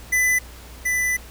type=tone pair in turn; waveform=square; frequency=2002 / 1993.6 Hz; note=B6 / B6; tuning=+23 / +16 cents; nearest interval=unison; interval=7 cents; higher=first; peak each=-17 / -20 dBFS; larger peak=first; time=0.12-0.39 / 0.85-1.17 s; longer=second; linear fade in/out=10 ms; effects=added 60 Hz sine -40 dBFS peak until 1.3 s + pink hiss -44 dBFS RMS until 1.3 s